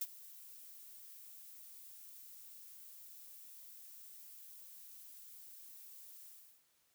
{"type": "noise with ADSR envelope", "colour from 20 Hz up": "violet", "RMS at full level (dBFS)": -36, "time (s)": [0.01, 6.65], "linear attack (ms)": 7, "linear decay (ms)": 40, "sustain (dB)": -19, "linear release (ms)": 390, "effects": ["white hiss -75 dBFS RMS until 6.94 s"]}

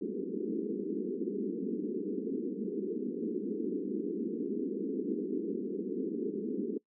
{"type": "band-pass noise", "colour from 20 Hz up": "white", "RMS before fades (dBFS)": -35, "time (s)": [0.01, 6.78], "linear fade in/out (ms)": 10, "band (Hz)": [190, 440], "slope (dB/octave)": 96, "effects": ["noise-tail reverb RT60 0.1 s tail -22 dB re dry"]}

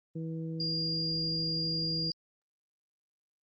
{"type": "harmonic tone", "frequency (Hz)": 162.3, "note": "E3", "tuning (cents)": -27, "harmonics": [1, 2, 3], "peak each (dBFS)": [-35, -41, -45], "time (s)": [0.15, 2.11], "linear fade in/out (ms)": 10}
{"type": "tone", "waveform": "sine", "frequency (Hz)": 4812, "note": "D8", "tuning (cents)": 41, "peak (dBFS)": -31, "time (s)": [0.6, 2.12], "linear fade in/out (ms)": 2}
{"effects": ["Opus 32 kbps"]}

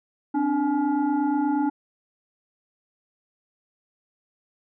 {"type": "tone with frequency modulation", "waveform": "sine", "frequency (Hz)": 293.7, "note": "D4", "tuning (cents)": 0, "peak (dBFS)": -20, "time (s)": [0.34, 1.7], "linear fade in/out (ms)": 10, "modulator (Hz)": 559, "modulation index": 0.93, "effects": []}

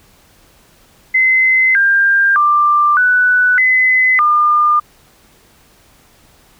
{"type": "tone with pitch steps", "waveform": "sine", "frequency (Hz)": [2052, 1596, 1185, 1488, 2027, 1205], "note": ["C7", "G6", "D6", "F#6", "B6", "D6"], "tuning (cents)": [-34, 31, 15, 9, 45, 44], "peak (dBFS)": -8, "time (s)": [1.14, 4.8], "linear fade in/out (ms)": 10, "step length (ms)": 610, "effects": ["pink hiss -49 dBFS RMS until 6.59 s"]}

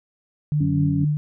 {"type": "tone with tremolo", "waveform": "sine", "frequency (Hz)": 149.3, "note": "D3", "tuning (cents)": 29, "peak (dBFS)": -17, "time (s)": [0.52, 1.17], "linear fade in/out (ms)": 0, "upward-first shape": "sine", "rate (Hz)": 4.1, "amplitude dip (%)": 40}
{"type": "harmonic tone", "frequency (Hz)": 93.9, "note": "F#2", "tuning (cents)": 26, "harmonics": [1, 2, 3], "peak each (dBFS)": [-29, -27, -23], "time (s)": [0.6, 1.05], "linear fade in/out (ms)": 10}
{"effects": []}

